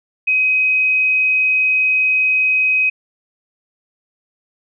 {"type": "tone", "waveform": "sine", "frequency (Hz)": 2525, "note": "D#7", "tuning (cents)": 25, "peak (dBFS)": -12, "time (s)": [0.27, 2.9], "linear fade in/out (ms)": 10, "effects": []}